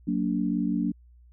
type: chord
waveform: sine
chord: Gb augmented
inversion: none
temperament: just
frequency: 185 / 231.2 / 289.1 Hz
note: Gb3 / Bb3 / D4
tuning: 0 / -14 / -27 cents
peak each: -28 dBFS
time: 0.07-0.92 s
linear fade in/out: 10 ms
effects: added 60 Hz sine -51 dBFS peak until 1.32 s